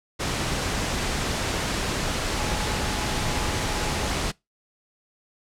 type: tone in noise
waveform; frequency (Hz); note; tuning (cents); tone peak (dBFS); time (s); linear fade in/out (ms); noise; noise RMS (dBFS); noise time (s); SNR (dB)
sine; 846; G#5; +32; -36; 2.36-4.09; 20; pink; -26; 0.19-4.32; -13
effects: noise-tail reverb RT60 0.2 s tail -23 dB re dry + low-pass 8000 Hz 12 dB/octave